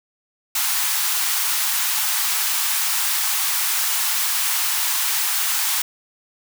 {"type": "high-pass noise", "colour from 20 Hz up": "white", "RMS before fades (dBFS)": -21, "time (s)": [0.55, 5.82], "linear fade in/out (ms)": 5, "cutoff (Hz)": 780, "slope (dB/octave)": 48, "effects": []}